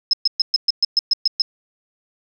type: tone bursts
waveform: sine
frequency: 5160 Hz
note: E8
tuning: 38 cents flat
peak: -12 dBFS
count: 10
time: 0.11-1.42 s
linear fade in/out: 2 ms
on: 23 ms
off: 120 ms
effects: none